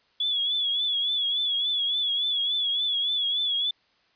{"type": "tone with vibrato", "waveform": "sine", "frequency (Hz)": 3397, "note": "G#7", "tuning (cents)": 38, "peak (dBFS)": -23, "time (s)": [0.2, 3.71], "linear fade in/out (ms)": 5, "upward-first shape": "triangle", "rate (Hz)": 3.5, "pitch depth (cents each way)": 77, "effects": ["white hiss -65 dBFS RMS until 4.15 s", "resampled to 11025 Hz"]}